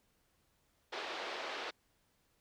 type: band-pass noise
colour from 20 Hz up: pink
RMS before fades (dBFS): -42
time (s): 0.92-1.71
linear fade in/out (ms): 10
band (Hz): 390 to 4400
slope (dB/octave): 24
effects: pink hiss -75 dBFS RMS until 2.4 s